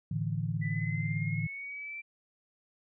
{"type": "chord", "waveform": "sine", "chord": "A suspended fourth", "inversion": "none", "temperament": "equal", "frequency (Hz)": [110, 146.83, 164.81], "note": ["A2", "D3", "E3"], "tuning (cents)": [0, 0, 0], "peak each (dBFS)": -34, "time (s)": [0.11, 1.47], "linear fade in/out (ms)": 5}
{"type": "exponential sweep", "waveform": "sine", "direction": "up", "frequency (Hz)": [1975.5, 2349], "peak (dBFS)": -38, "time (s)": [0.61, 2.02], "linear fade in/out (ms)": 20}
{"effects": []}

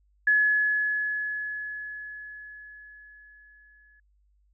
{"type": "tone with exponential decay", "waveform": "sine", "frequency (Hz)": 1700, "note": "G#6", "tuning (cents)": 40, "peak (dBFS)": -17, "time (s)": [0.27, 4], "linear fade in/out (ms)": 5, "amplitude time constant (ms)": 810, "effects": ["added 50 Hz sine -62 dBFS peak until 4.53 s"]}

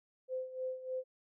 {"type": "tone with tremolo", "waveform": "sine", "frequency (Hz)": 515, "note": "C5", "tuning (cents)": -28, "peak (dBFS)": -34, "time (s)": [0.28, 1.04], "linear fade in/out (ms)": 50, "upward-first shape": "sine", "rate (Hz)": 3.3, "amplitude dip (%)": 75, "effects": []}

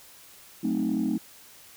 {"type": "chord", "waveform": "sine", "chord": "F# diminished seventh", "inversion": "none", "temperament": "equal", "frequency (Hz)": [185, 220, 261.6, 311.1], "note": ["F#3", "A3", "C4", "Eb4"], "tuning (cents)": [0, 0, 0, 0], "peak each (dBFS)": [-32, -27, -28, -28], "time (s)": [0.63, 1.18], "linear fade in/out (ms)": 10, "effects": ["tanh soft clip ceiling -18 dBFS", "white hiss -51 dBFS RMS until 1.76 s"]}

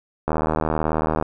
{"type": "click train", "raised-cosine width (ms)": 1, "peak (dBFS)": -7, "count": 75, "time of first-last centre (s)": [0.28, 1.225], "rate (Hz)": 78.3, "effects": []}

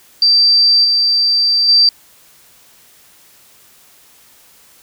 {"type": "tone with level steps", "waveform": "sine", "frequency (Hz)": 4679, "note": "D8", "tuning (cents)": -7, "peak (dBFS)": [-7, -10, -6], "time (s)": [0.22, 1.89], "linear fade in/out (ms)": 2, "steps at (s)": [0.84, 1.68], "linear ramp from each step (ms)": 10, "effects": ["white hiss -47 dBFS RMS until 4.82 s"]}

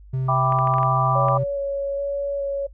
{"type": "tone", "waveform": "triangle", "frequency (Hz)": 130.81, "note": "C3", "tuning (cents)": 0, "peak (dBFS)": -19, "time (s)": [0.13, 1.44], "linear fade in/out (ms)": 10}
{"type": "chord", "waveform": "sine", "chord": "E minor seventh", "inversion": "none", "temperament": "equal", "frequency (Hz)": [659.3, 784, 987.8, 1174.7], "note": ["E5", "G5", "B5", "D6"], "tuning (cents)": [0, 0, 0, 0], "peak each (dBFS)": [-26, -25, -26, -21], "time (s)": [0.28, 1.38], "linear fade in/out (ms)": 10}
{"type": "clicks", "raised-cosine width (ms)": 0.5, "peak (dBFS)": -19, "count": 7, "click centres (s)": [0.523, 0.588, 0.673, 0.739, 0.784, 0.831, 1.285]}
{"type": "tone with vibrato", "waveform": "sine", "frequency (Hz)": 560, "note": "C#5", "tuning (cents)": 18, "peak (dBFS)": -22, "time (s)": [1.15, 2.67], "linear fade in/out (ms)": 10, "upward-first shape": "square", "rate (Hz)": 1.2, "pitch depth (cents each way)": 9}
{"effects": ["noise-tail reverb RT60 0.1 s tail -21 dB re dry", "added 50 Hz sine -42 dBFS peak until 2.73 s"]}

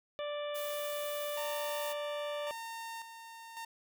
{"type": "harmonic tone", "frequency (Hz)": 587.3, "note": "D5", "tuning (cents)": 0, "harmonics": [1, 2, 3, 4, 5, 6], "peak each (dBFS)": [-36, -45, -50, -51, -50, -49], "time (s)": [0.19, 2.51], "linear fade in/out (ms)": 0}
{"type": "noise", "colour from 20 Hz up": "blue", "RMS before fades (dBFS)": -45, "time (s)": [0.54, 1.94], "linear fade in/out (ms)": 20}
{"type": "tone with tremolo", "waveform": "sawtooth", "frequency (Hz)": 913, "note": "A#5", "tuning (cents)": -36, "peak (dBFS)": -37, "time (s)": [1.37, 3.65], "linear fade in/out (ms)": 5, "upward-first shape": "square", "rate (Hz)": 0.91, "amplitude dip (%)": 55}
{"effects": []}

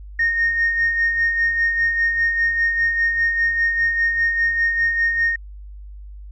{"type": "tone with tremolo", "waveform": "sine", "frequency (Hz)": 1847, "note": "A#6", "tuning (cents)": -16, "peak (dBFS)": -13, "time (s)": [0.19, 5.36], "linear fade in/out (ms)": 5, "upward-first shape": "sine", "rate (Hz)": 5, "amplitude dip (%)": 50, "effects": ["tanh soft clip ceiling -11 dBFS", "added 50 Hz sine -34 dBFS peak until 6.31 s"]}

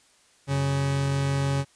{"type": "tone pair together", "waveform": "40% pulse", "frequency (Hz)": [92.5, 138.59], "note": ["F#2", "C#3"], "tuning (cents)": [0, 0], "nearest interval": "perfect fifth", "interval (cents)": 700, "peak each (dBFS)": [-33, -22], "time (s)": [0.47, 1.65], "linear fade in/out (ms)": 50, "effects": ["white hiss -60 dBFS RMS until 1.75 s", "resampled to 22050 Hz"]}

